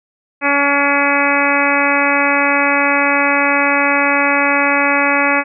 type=harmonic tone with a mistuned harmonic; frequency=283 Hz; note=C#4; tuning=36 cents sharp; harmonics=1 / 2 / 3 / 4 / 5 / 6 / 7 / 8 / 9; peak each=-20 / -20 / -20 / -20 / -20 / -20 / -20 / -20 / -20 dBFS; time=0.41-5.44 s; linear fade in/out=50 ms; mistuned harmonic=7; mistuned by=+33 cents; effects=none